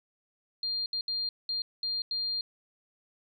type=tone bursts at uneven times; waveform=sine; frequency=4200 Hz; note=C8; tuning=6 cents sharp; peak=-29 dBFS; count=6; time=0.63-0.86 / 0.93-1.01 / 1.08-1.29 / 1.49-1.62 / 1.83-2.02 / 2.11-2.41 s; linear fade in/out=2 ms; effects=none